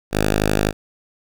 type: tone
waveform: 5% pulse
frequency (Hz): 51.9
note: G#1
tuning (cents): 0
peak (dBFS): -5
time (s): 0.11-0.73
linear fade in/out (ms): 50
effects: none